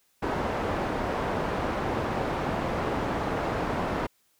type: low-pass noise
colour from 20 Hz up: white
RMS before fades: -29 dBFS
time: 0.22-4.07 s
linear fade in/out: 10 ms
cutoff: 860 Hz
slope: 12 dB/octave
effects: white hiss -68 dBFS RMS until 4.39 s